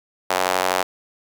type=tone with high-pass filter; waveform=sawtooth; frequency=92.1 Hz; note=F#2; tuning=7 cents flat; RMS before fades=-21 dBFS; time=0.3-0.83 s; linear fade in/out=5 ms; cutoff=700 Hz; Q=1.5; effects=none